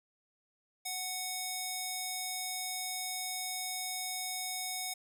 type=tone with band-pass filter; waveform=square; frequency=740 Hz; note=F#5; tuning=in tune; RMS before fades=-38 dBFS; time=0.85-4.94 s; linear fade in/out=10 ms; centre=10000 Hz; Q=0.57; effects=none